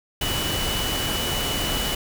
sine tone in noise, 2960 Hz, F#7, in tune, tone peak -28 dBFS, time 0.21-1.95 s, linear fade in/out 5 ms, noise pink, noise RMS -26 dBFS, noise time 0.21-1.95 s, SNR -5 dB, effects none

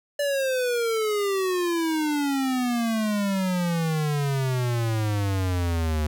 square exponential sweep, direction down, 582 to 75 Hz, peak -23 dBFS, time 0.19-6.07 s, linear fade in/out 5 ms, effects none

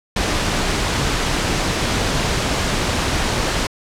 pink noise, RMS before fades -19 dBFS, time 0.16-3.67 s, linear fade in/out 5 ms, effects low-pass 7000 Hz 12 dB/octave

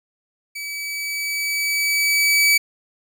sawtooth tone with level ramp, 2290 Hz, D7, 44 cents flat, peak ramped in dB -25 to -9 dBFS, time 0.55-2.58 s, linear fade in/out 10 ms, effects none

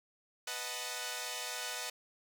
5% pulse chord, B dominant seventh, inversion none, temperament equal, 493.9 / 622.3 / 740 / 880 Hz, B4 / D#5 / F#5 / A5, 0 / 0 / 0 / 0 cents, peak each -32 dBFS, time 0.47-1.9 s, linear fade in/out 5 ms, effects none

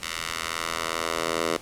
10% pulse tone with high-pass filter sweep, 82.41 Hz, E2, in tune, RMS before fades -29 dBFS, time 0.02-1.57 s, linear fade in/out 5 ms, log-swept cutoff 2000 to 440 Hz, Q 0.85, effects pink hiss -44 dBFS RMS until 1.61 s + low-pass 11000 Hz 12 dB/octave

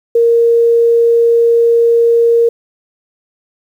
sine tone, 466 Hz, A#4, 1 cent flat, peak -6 dBFS, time 0.15-2.49 s, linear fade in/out 5 ms, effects 7-bit

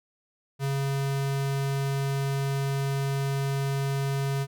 square tone, 137.8 Hz, C#3, 10 cents flat, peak -26 dBFS, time 0.59-4.47 s, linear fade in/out 50 ms, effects none

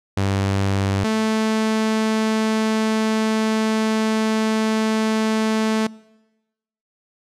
sawtooth tone pair in turn, 98 / 219.2 Hz, G2 / A3, 0 / -6 cents, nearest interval octave + major second, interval 1394 cents, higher second, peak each -14 dBFS, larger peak neither, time 0.17-1.04 / 1.04-5.87 s, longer second, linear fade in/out 5 ms, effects noise-tail reverb RT60 1.0 s tail -23 dB re dry + low-pass 8000 Hz 12 dB/octave

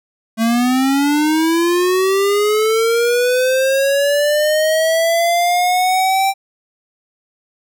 square linear sweep, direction up, 221.6 to 784 Hz, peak -13 dBFS, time 0.37-6.34 s, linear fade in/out 50 ms, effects none

